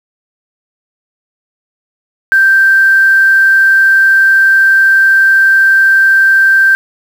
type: tone with quantisation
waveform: sine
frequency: 1568 Hz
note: G6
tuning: in tune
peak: -4 dBFS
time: 2.32-6.75 s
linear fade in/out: 0 ms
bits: 5
effects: none